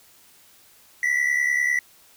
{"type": "tone pair together", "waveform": "triangle", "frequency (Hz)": [1948, 2018], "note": ["B6", "B6"], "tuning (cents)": [-24, 37], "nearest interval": "minor second", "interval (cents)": 61, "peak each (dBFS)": [-19, -23], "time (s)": [1.03, 1.79], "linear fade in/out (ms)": 2, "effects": ["white hiss -54 dBFS RMS until 2.16 s"]}